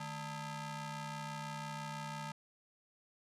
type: ring-modulated tone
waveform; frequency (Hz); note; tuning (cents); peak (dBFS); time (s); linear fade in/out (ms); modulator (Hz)
sawtooth; 370; F#4; 0; -34; 0-2.32; 5; 522
effects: low-pass 9000 Hz 12 dB/octave